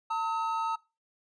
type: tone pair together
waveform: triangle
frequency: 903.1 / 1279 Hz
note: A5 / D#6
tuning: +45 / +47 cents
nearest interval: tritone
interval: 602 cents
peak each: -28 / -30 dBFS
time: 0.1-0.76 s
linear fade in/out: 10 ms
effects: noise-tail reverb RT60 0.3 s tail -24 dB re dry + resampled to 22050 Hz